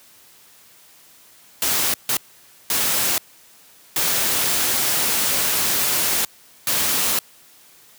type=noise bursts at uneven times; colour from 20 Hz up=white; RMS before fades=-20 dBFS; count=5; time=1.62-1.94 / 2.09-2.17 / 2.7-3.18 / 3.96-6.25 / 6.67-7.19 s; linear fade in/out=2 ms; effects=white hiss -50 dBFS RMS until 7.98 s + high-pass 80 Hz 12 dB/octave